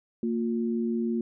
sine tone pair together, 229.6 / 355.6 Hz, A#3 / F4, -26 / +31 cents, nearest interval minor sixth, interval 757 cents, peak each -26 / -31 dBFS, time 0.23-1.21 s, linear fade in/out 2 ms, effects none

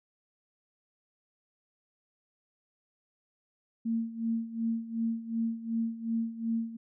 sine tone with tremolo, 227.9 Hz, A#3, 39 cents flat, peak -26 dBFS, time 3.85-6.77 s, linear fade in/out 10 ms, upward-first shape sine, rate 2.7 Hz, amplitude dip 80%, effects none

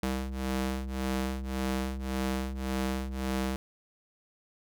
sawtooth ring-modulated tone, 130.81 Hz, C3, in tune, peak -23 dBFS, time 0.03-3.56 s, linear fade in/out 0 ms, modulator 66.3 Hz, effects none

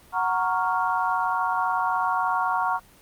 sine chord, Gb major seventh, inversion none, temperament equal, 740 / 932.3 / 1108.7 / 1396.9 Hz, Gb5 / Bb5 / Db6 / F6, 0 / 0 / 0 / 0 cents, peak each -27 / -25 / -26 / -29 dBFS, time 0.12-2.8 s, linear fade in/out 50 ms, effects pink hiss -53 dBFS RMS until 3.01 s + Opus 24 kbps

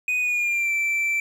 triangle tone with pitch glide, 2489 to 2336 Hz, D#7 to D7, 0 to -10 cents, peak -19 dBFS, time 0.08-1.2 s, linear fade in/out 2 ms, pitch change -110 cents, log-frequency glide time 0.2-0.72 s, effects 9-bit

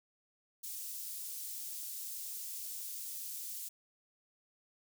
white high-pass noise, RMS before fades -43 dBFS, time 0.63-3.69 s, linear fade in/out 10 ms, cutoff 6100 Hz, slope 12 dB/octave, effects none

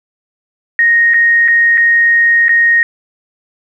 sine tone with dropouts, 1864.7 Hz, A#6, in tune, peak -6 dBFS, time 0.79-2.83 s, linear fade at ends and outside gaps 1 ms, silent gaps 1.137-1.142 / 1.479-1.483 / 1.774-1.778 / 2.483-2.492 s, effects 8-bit

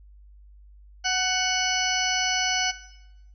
harmonic tone with a mistuned harmonic, 740 Hz, F#5, in tune, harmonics 1 / 2 / 3 / 4 / 6 / 7 / 8, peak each -29 / -28 / -31 / -29 / -31 / -32 / -30 dBFS, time 1.04-2.72 s, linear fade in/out 20 ms, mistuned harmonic 2, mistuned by +24 cents, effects noise-tail reverb RT60 1.0 s tail -17 dB re dry + added 50 Hz sine -47 dBFS peak until 3.34 s

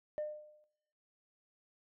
sine tone with exponential decay, 604 Hz, D5, 48 cents sharp, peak -31 dBFS, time 0.18-0.64 s, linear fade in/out 0 ms, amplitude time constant 100 ms, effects noise-tail reverb RT60 0.8 s tail -18 dB re dry + tanh soft clip ceiling -32 dBFS

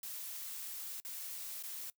blue noise with dropouts, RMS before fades -44 dBFS, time 0.03-1.9 s, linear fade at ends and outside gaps 1 ms, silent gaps 1.001-1.049 / 1.625-1.636 s, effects noise-tail reverb RT60 0.1 s tail -21 dB re dry

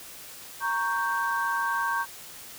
sine chord, G diminished, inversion first, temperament equal, 932.3 / 1108.7 / 1568 Hz, Bb5 / Db6 / G6, 0 / 0 / 0 cents, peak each -29 / -29 / -28 dBFS, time 0.6-2.06 s, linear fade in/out 50 ms, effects tanh soft clip ceiling -15 dBFS + white hiss -44 dBFS RMS until 2.58 s

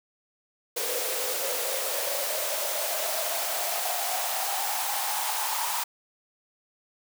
white noise with high-pass filter sweep, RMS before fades -29 dBFS, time 0.76-5.84 s, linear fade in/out 10 ms, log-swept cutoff 470 to 900 Hz, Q 7.5, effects none

